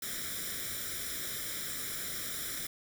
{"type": "noise with comb filter", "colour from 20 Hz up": "white", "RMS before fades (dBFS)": -38, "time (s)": [0.02, 2.67], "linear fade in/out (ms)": 5, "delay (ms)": 0.55, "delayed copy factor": 0.85, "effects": []}